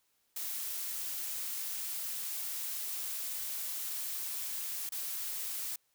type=noise with dropouts; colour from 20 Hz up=blue; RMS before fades=-38 dBFS; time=0.36-5.76 s; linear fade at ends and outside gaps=5 ms; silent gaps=4.892-4.92 s; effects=white hiss -75 dBFS RMS until 5.94 s

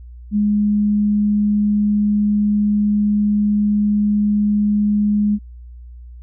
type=tone; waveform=sine; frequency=207.7 Hz; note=G#3; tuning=in tune; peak=-13 dBFS; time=0.31-5.39 s; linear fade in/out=50 ms; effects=added 60 Hz sine -34 dBFS peak until 6.22 s

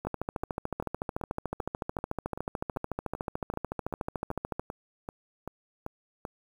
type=two click trains; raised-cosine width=1 ms; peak=-17 / -22 dBFS; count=63 / 17; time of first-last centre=0.07-4.596 / 0.05-6.252 s; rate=13.7 / 2.58 Hz; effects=8-bit

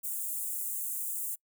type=high-pass noise; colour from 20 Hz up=white; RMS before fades=-35 dBFS; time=0.03-1.36 s; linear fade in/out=20 ms; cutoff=7500 Hz; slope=48 dB/octave; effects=noise-tail reverb RT60 0.1 s tail -26 dB re dry

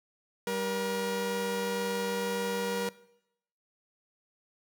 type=tone pair together; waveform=sawtooth; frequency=195.02 / 476.6 Hz; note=G3 / A#4; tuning=-9 / +38 cents; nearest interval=octave + minor third; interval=1547 cents; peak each=-32 / -27 dBFS; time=0.47-2.89 s; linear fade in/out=2 ms; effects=noise-tail reverb RT60 0.8 s tail -20 dB re dry

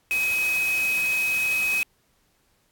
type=tone in noise; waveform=sine; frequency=2536 Hz; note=D#7; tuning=32 cents sharp; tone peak=-21 dBFS; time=0.11-1.83 s; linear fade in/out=0 ms; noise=white; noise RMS=-34 dBFS; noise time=0.11-1.83 s; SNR=+10 dB; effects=pink hiss -66 dBFS RMS until 2.71 s + AAC 64 kbps

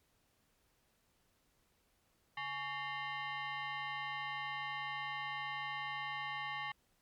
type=tone with frequency modulation; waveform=sine; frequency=140 Hz; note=C#3; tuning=18 cents sharp; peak=-38 dBFS; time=2.37-6.72 s; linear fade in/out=5 ms; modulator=979 Hz; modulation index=2.6; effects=pink hiss -75 dBFS RMS until 7.01 s + MP3 96 kbps

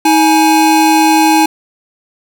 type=tone pair together; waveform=square; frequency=317.1 / 838 Hz; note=D#4 / G#5; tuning=+33 / +15 cents; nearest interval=octave + perfect fourth; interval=1682 cents; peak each=-10 dBFS; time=0.05-1.46 s; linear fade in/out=5 ms; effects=none

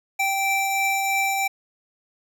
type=tone pair together; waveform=square; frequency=780 / 2337 Hz; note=G5 / D7; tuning=-9 / -9 cents; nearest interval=octave + perfect fifth; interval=1900 cents; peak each=-24 dBFS; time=0.19-1.48 s; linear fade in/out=10 ms; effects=none

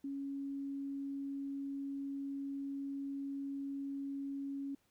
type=tone; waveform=sine; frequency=277.2 Hz; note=C#4; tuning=in tune; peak=-38 dBFS; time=0.04-4.75 s; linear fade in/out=5 ms; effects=pink hiss -75 dBFS RMS until 4.9 s

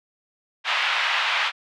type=band-pass noise; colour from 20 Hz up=white; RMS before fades=-23 dBFS; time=0.64-1.52 s; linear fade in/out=50 ms; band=810 to 3200 Hz; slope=24 dB/octave; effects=none

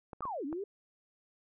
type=clicks; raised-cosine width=1 ms; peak=-29 dBFS; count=4; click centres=0.132 / 0.207 / 0.254 / 0.528 s
type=linear two-way sweep; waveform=sine; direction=down then up; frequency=1244 to 261.6 to 419.2 Hz; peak=-35 dBFS; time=0.22-0.64 s; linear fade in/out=5 ms; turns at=0.45 s
effects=none

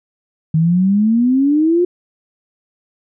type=exponential sweep; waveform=sine; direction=up; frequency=155.56 to 361 Hz; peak=-10 dBFS; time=0.54-1.85 s; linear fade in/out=5 ms; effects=none

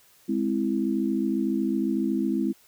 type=chord; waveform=sine; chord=Ab augmented; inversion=none; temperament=equal; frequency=207.7 / 261.6 / 329.6 Hz; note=Ab3 / C4 / E4; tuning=0 / 0 / 0 cents; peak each=-27 dBFS; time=0.28-2.53 s; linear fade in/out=20 ms; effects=white hiss -58 dBFS RMS until 2.67 s

